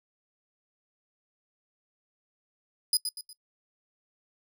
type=tone with echo; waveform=25% pulse; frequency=4978 Hz; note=D#8; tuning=in tune; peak=-16 dBFS; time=2.93-2.97 s; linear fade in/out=2 ms; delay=120 ms; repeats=3; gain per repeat=-8 dB; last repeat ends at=3.33 s; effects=noise-tail reverb RT60 0.1 s tail -23 dB re dry